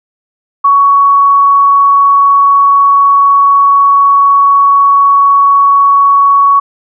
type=tone; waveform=sine; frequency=1119 Hz; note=C#6; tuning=16 cents sharp; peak=-3 dBFS; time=0.64-6.6 s; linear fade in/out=10 ms; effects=none